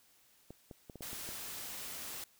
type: clicks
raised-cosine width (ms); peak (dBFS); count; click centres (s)
2; -34; 7; 0.506 / 0.712 / 0.898 / 0.957 / 1.008 / 1.131 / 1.29
type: noise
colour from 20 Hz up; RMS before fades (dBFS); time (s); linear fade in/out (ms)
white; -44; 1.02-2.24; 2
effects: white hiss -67 dBFS RMS until 2.39 s